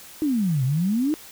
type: exponential two-way sweep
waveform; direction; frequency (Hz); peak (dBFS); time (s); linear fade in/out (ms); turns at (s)
sine; down then up; 320.4 to 124.7 to 320.4; -19; 0.22-1.14; 0; 0.64
effects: white hiss -44 dBFS RMS until 1.31 s